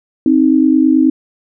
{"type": "tone pair together", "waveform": "sine", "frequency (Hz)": [263.6, 313], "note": ["C4", "D#4"], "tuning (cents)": [13, 10], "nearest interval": "minor third", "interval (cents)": 297, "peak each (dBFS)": -10, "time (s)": [0.26, 1.1], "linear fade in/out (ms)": 2, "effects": []}